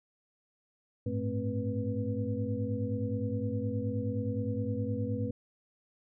sine tone cluster, 101 / 110.6 / 219.1 / 263.2 / 489.1 Hz, G#2 / A2 / A3 / C4 / B4, -48 / +9 / -7 / +10 / -17 cents, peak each -35 / -36 / -37 / -37 / -38 dBFS, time 1.06-5.31 s, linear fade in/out 5 ms, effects none

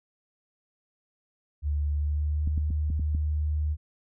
sine tone with pitch glide, 73.42 to 75.66 Hz, D2 to D#2, 0 to -48 cents, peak -24 dBFS, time 1.62-3.77 s, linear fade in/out 50 ms, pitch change +52 cents, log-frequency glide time 1.93-2.49 s
clicks, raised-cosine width 5 ms, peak -22 dBFS, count 6, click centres 2.475 / 2.578 / 2.705 / 2.902 / 2.996 / 3.149 s
effects none

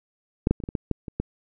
clicks, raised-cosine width 3 ms, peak -6 / -6 / -26 / -17 / -20 / -12 / -10 / -21 / -12 dBFS, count 9, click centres 0.471 / 0.51 / 0.602 / 0.638 / 0.689 / 0.752 / 0.913 / 1.082 / 1.2 s, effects none

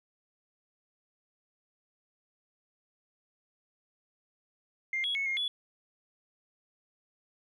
sine tone with pitch steps, 2107 / 3339 / 2201 / 2135 / 3414 Hz, C7 / G#7 / C#7 / C7 / G#7, +12 / +9 / -13 / +34 / +47 cents, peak -28 dBFS, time 4.93-5.48 s, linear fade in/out 2 ms, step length 110 ms, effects tanh soft clip ceiling -24 dBFS

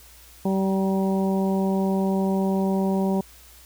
harmonic tone with a mistuned harmonic, 192.6 Hz, G3, 30 cents flat, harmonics 1 / 2 / 3 / 4 / 5, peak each -21 / -27 / -31 / -33 / -35 dBFS, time 0.45-3.21 s, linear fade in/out 5 ms, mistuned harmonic 5, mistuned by -19 cents, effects added 60 Hz sine -51 dBFS peak until 3.65 s + white hiss -50 dBFS RMS until 3.65 s

